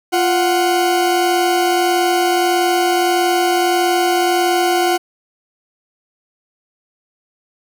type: tone pair together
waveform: 40% pulse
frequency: 349.2 / 740 Hz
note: F4 / F#5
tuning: 0 / 0 cents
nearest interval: octave + minor second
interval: 1300 cents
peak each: -15 dBFS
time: 0.12-4.98 s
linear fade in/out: 20 ms
effects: none